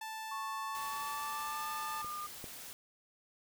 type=tone; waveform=sawtooth; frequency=880 Hz; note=A5; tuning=in tune; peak=-37 dBFS; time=0.01-2.02 s; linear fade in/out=5 ms
type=tone with pitch glide; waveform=sine; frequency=1102 to 1208.7 Hz; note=C#6 to D6; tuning=-11 to +49 cents; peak=-39 dBFS; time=0.31-2.27 s; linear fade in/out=10 ms; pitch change=+160 cents; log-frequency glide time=0.67-1.67 s
type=noise; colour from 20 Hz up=white; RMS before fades=-48 dBFS; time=0.75-2.73 s; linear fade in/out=0 ms
type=clicks; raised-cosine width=2 ms; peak=-37 / -32 dBFS; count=2; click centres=2.046 / 2.442 s
effects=none